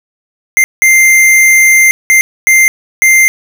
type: tone bursts at uneven times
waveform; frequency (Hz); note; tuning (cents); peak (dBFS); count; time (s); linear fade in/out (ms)
square; 2093; C7; 0; -4; 5; 0.57-0.64 / 0.82-1.91 / 2.1-2.21 / 2.47-2.68 / 3.02-3.28; 0
effects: none